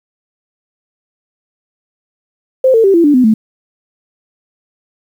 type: tone with pitch steps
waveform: sine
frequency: 521 / 450.9 / 390.3 / 337.8 / 292.4 / 253.1 / 219.1 Hz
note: C5 / A4 / G4 / E4 / D4 / B3 / A3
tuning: -7 / +42 / -8 / +42 / -7 / +43 / -7 cents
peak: -5 dBFS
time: 2.64-3.34 s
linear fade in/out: 5 ms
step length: 100 ms
effects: 7-bit